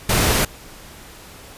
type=noise; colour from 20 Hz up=pink; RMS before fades=-17 dBFS; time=0.09-0.45 s; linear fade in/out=5 ms; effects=pink hiss -41 dBFS RMS until 1.57 s + resampled to 32000 Hz